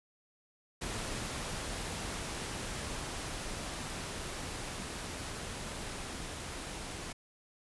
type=noise with level ramp; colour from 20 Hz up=pink; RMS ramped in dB=-38 to -42 dBFS; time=0.81-7.13 s; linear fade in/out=10 ms; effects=resampled to 24000 Hz